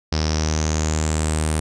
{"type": "tone with low-pass filter sweep", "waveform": "sawtooth", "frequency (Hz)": 77.78, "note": "D#2", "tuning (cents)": 0, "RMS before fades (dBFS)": -21, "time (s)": [0.12, 1.6], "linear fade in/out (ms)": 5, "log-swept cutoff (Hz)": [5200, 9100], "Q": 8, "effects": []}